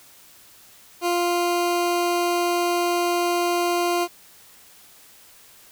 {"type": "tone", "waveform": "20% pulse", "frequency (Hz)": 349.2, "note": "F4", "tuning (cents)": 0, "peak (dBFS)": -15, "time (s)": [1.01, 4.08], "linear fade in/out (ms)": 50, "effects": ["white hiss -50 dBFS RMS until 5.71 s"]}